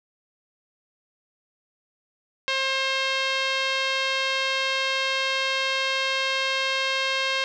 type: tone with low-pass filter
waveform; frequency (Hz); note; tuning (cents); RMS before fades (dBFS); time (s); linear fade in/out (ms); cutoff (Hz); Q
5% pulse; 533; C5; +32; -25; 2.48-7.44; 0; 3400; 1.2
effects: none